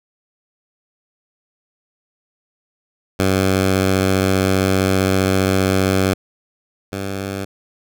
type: tone pair in turn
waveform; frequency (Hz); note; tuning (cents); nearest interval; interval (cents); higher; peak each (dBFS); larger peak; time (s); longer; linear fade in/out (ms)
10% pulse; 95.2 / 97.48; F#2 / G2; +50 / -9; unison; 41; second; -6 / -15; first; 3.19-6.14 / 6.92-7.45; first; 10
effects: none